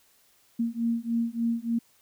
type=beating tone pair; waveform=sine; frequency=230.4 / 233.8 Hz; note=A#3 / A#3; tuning=-20 / +5 cents; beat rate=3.4 Hz; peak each=-28 dBFS; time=0.59-1.79 s; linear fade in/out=10 ms; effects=white hiss -63 dBFS RMS until 2.01 s